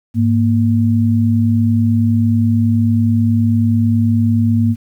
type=tone pair together; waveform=sine; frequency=103.83 / 233.1 Hz; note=G#2 / A#3; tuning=0 / 0 cents; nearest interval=octave + major second; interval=1400 cents; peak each=-13 dBFS; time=0.14-4.76 s; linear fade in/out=50 ms; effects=8-bit